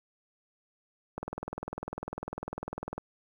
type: click train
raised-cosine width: 1 ms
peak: -21 dBFS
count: 37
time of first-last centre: 1.18-2.98 s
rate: 20 Hz
effects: 10-bit